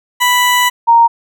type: tone pair in turn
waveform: 20% pulse / sine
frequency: 987.8 / 929.7 Hz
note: B5 / A#5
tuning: 0 / -5 cents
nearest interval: minor second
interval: 105 cents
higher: first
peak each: -4 dBFS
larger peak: neither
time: 0.2-0.7 / 0.87-1.08 s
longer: first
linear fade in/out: 20 ms
effects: none

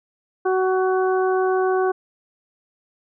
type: harmonic tone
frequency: 374.4 Hz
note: F#4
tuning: 20 cents sharp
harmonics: 1 / 2 / 3 / 4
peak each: -18 / -24 / -28 / -30 dBFS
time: 0.45-1.92 s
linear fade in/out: 10 ms
effects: none

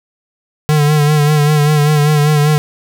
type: tone with vibrato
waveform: square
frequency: 149.4 Hz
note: D3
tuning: 30 cents sharp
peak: -9 dBFS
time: 0.69-2.58 s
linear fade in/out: 0 ms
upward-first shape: sine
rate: 5.1 Hz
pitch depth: 44 cents each way
effects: none

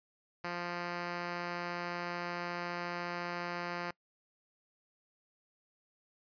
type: tone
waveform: 5% pulse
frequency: 174.61 Hz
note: F3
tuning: in tune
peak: -25 dBFS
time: 0.44-3.91 s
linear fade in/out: 5 ms
effects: noise-tail reverb RT60 0.1 s tail -24 dB re dry + resampled to 11025 Hz

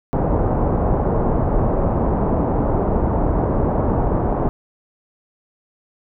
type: low-pass noise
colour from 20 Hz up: pink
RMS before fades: -18 dBFS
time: 0.13-4.49 s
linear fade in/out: 0 ms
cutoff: 920 Hz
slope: 24 dB/octave
effects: none

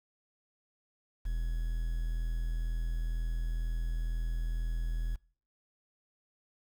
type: tone with quantisation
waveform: triangle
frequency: 41.04 Hz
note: E1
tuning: 7 cents flat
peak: -28 dBFS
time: 1.25-5.16 s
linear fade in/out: 10 ms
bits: 9
effects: noise-tail reverb RT60 0.5 s tail -25 dB re dry

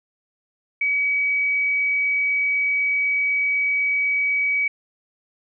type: tone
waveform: sine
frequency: 2272 Hz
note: C#7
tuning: 42 cents sharp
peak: -18 dBFS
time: 0.81-4.68 s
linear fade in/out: 5 ms
effects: none

